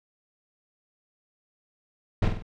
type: noise with echo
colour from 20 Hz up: brown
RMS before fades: -20 dBFS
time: 2.22-2.28 s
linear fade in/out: 5 ms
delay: 48 ms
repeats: 3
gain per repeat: -6 dB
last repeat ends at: 2.424 s
effects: low-pass 4000 Hz 12 dB/octave